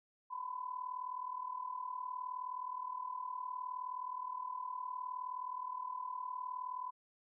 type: tone with amplitude modulation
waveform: sine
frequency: 1006 Hz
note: B5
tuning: 32 cents sharp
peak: -36 dBFS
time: 0.3-6.91 s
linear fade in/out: 20 ms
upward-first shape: sine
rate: 39.3 Hz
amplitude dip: 75%
effects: none